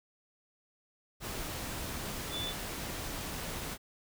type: tone in noise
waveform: sine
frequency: 3492 Hz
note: A7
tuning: 14 cents flat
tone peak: -36 dBFS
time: 2.3-2.54 s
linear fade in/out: 50 ms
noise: pink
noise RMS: -39 dBFS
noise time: 1.2-3.78 s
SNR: 0 dB
effects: none